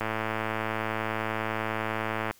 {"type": "click train", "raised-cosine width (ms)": 0.5, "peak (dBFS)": -14, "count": 254, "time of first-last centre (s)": [0.01, 2.31], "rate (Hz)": 110, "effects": ["white hiss -58 dBFS RMS until 2.39 s"]}